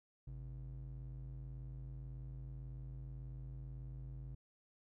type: ring-modulated tone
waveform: triangle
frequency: 92.5 Hz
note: F#2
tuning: in tune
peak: -40 dBFS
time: 0.27-4.35 s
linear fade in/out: 5 ms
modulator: 39.1 Hz
effects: none